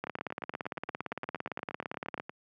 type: two click trains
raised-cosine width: 0.5 ms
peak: -19 / -24 dBFS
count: 39 / 20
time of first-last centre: 0.04-2.199 / 0.07-2.295 s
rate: 17.6 / 8.54 Hz
effects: high-pass 150 Hz 12 dB/octave